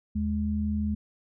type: tone pair together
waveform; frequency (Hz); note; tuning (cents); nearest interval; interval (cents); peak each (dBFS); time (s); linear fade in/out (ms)
sine; 78.7 / 210.1; D#2 / G#3; +20 / +20; octave + perfect fourth; 1700; -29 / -27; 0.15-0.95; 10
effects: none